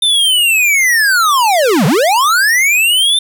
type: linear two-way sweep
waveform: square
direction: down then up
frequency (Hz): 3608 to 132.6 to 3608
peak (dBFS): -9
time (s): 0.02-3.19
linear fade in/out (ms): 5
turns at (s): 1.86
effects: none